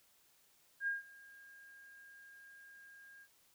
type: tone with ADSR envelope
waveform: sine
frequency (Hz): 1619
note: G#6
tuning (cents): -45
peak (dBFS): -32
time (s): 0.8-3.28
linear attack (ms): 72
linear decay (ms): 150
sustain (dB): -23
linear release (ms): 61
effects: white hiss -70 dBFS RMS until 3.54 s